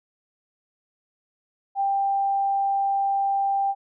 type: tone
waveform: sine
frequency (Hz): 790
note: G5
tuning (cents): +13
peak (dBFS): -20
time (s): 1.75-3.75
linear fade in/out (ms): 50
effects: none